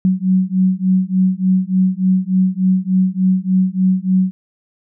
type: beating tone pair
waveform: sine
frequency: 185 / 188.4 Hz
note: F#3 / F#3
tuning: 0 / +32 cents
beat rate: 3.4 Hz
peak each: -15 dBFS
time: 0.05-4.31 s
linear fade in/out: 0 ms
effects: none